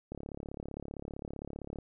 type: click train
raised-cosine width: 2 ms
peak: -27 dBFS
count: 60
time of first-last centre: 0.12-1.787 s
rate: 35.4 Hz
effects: none